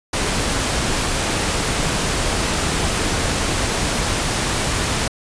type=noise; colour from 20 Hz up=pink; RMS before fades=-20 dBFS; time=0.13-5.08 s; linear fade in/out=5 ms; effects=resampled to 22050 Hz